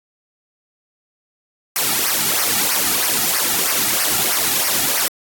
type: noise with flanger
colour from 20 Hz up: white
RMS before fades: -18 dBFS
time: 1.76-5.08 s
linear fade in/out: 0 ms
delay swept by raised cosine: 0.26 to 1.96 ms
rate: 3.1 Hz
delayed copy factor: -0.8
effects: AAC 64 kbps